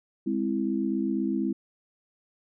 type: chord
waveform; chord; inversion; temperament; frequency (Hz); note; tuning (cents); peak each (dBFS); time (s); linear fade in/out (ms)
sine; Ab augmented; none; equal with one note detuned; 205.4 / 261.6 / 329.6; Ab3 / C4 / E4; -19 / 0 / 0; -29; 0.26-1.53; 10
effects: none